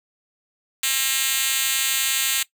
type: tone with high-pass filter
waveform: 5% pulse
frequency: 268.3 Hz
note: C4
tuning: 44 cents sharp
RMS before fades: -22 dBFS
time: 0.83-2.43 s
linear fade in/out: 5 ms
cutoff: 4000 Hz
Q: 0.68
effects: noise-tail reverb RT60 0.1 s tail -19 dB re dry